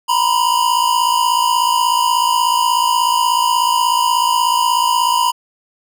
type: tone pair together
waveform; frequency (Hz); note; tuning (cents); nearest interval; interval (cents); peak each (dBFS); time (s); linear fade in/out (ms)
square; 951 / 1007.5; A#5 / B5; +34 / +34; minor second; 100; -16; 0.08-5.32; 20
effects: none